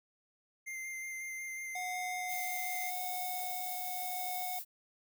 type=tone with vibrato; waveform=square; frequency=2093 Hz; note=C7; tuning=in tune; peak=-40 dBFS; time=0.66-2.91 s; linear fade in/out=20 ms; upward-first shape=square; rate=5.5 Hz; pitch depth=10 cents each way
type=tone with tremolo; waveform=square; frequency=731 Hz; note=F#5; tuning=21 cents flat; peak=-38 dBFS; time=1.75-4.59 s; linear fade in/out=5 ms; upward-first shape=triangle; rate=0.86 Hz; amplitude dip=30%
type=noise; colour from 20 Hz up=violet; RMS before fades=-41 dBFS; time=2.27-4.65 s; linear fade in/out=50 ms
effects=none